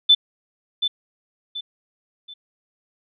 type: tone with echo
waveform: sine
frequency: 3520 Hz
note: A7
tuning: in tune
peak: -9 dBFS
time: 0.09-0.15 s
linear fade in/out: 10 ms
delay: 730 ms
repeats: 3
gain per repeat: -9 dB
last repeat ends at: 2.34 s
effects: none